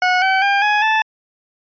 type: tone with pitch steps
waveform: 20% pulse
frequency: 731 / 764.7 / 799.9 / 836.8 / 875.4 Hz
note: F#5 / G5 / G5 / G#5 / A5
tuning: -21 / -43 / +35 / +13 / -9 cents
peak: -8 dBFS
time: 0.02-1.02 s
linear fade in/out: 2 ms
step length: 200 ms
effects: resampled to 11025 Hz